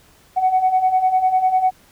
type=beating tone pair; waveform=sine; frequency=740 / 750 Hz; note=F#5 / F#5; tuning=0 / +23 cents; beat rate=10 Hz; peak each=-19 / -14 dBFS; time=0.36-1.71 s; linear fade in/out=20 ms; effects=tanh soft clip ceiling -8 dBFS + pink hiss -52 dBFS RMS until 1.91 s